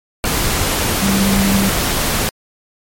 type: tone in noise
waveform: sine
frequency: 196 Hz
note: G3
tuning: in tune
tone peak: -13 dBFS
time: 1.02-1.69 s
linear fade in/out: 0 ms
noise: pink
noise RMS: -17 dBFS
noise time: 0.24-2.29 s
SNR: +1 dB
effects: MP3 64 kbps